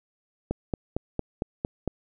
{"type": "click train", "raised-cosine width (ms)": 2, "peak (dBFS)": -13, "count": 7, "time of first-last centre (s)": [0.51, 1.877], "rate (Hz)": 4.39, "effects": []}